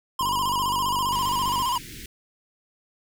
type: tone with vibrato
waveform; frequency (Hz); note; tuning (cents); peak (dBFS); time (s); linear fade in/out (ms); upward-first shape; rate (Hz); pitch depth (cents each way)
square; 1006; B5; +32; -23; 0.19-1.78; 5; square; 15; 73
type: click train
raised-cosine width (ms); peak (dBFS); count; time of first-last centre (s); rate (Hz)
3; -24; 70; 0.21-1.621; 48.9
type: band-stop noise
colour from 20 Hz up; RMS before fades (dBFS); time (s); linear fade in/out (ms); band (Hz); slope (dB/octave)
pink; -40; 1.12-2.06; 2; 390 to 1700; 48
effects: none